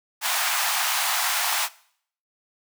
pink high-pass noise, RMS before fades -24 dBFS, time 0.21-1.69 s, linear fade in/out 50 ms, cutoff 730 Hz, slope 48 dB/octave, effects noise-tail reverb RT60 0.6 s tail -20 dB re dry

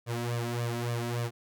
sawtooth tone with flanger, 118.8 Hz, A#2, 33 cents sharp, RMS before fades -32 dBFS, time 0.06-1.31 s, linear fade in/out 50 ms, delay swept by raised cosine 1.7 to 3.1 ms, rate 3.5 Hz, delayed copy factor +0.95, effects none

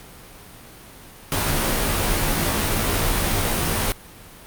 pink noise with comb filter, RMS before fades -21 dBFS, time 1.32-3.92 s, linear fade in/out 0 ms, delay 16 ms, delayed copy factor -0.8, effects pink hiss -43 dBFS RMS until 4.46 s + Opus 48 kbps

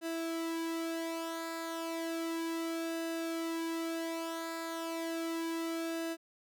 sawtooth tone with flanger, 329.6 Hz, E4, in tune, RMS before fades -37 dBFS, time 0.01-6.17 s, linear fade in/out 50 ms, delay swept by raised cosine 0.9 to 2.7 ms, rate 0.33 Hz, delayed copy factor -0.6, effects none

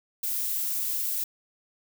violet noise, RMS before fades -29 dBFS, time 0.23-1.24 s, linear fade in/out 5 ms, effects none

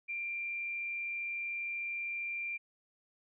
sine tone with frequency modulation, 2375 Hz, D7, 19 cents sharp, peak -35 dBFS, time 0.08-2.58 s, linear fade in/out 20 ms, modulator 117 Hz, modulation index 0.23, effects none

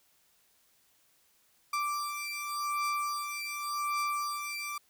35% pulse beating tone pair, 1173 / 1173.88 Hz, D6 / D6, -2 / -1 cents, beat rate 0.88 Hz, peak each -33 / -33 dBFS, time 1.73-4.78 s, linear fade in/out 5 ms, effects white hiss -68 dBFS RMS until 4.89 s

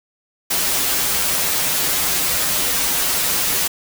white noise with comb filter, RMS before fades -19 dBFS, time 0.5-3.68 s, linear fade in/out 10 ms, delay 9.1 ms, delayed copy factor -0.85, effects none

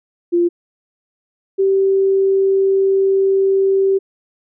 sine tone pair in turn, 346.6 / 387.9 Hz, F4 / G4, -13 / -18 cents, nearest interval major second, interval 195 cents, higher second, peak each -11 dBFS, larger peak neither, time 0.32-0.49 / 1.58-3.99 s, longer second, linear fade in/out 20 ms, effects none

